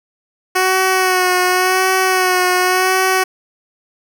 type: tone with vibrato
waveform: 10% pulse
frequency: 370 Hz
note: F#4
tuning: in tune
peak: -4 dBFS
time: 0.55-3.24 s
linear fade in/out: 10 ms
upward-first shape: sine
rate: 0.9 Hz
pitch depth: 32 cents each way
effects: none